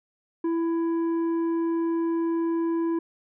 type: tone with tanh clipping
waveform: triangle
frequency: 332.3 Hz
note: E4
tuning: 14 cents sharp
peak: -24 dBFS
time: 0.44-2.99 s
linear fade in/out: 5 ms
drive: 11 dB
effects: none